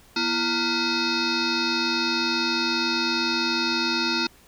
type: tone with frequency modulation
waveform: sine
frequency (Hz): 1975.5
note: B6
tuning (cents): 0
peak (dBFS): -21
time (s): 0.16-4.27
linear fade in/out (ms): 5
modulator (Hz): 578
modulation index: 5.2
effects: pink hiss -54 dBFS RMS until 4.47 s